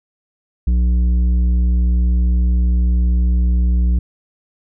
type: tone with tanh clipping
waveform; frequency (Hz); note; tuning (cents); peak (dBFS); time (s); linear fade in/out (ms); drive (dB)
sine; 60.5; B1; -35; -13; 0.67-3.99; 5; 8
effects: none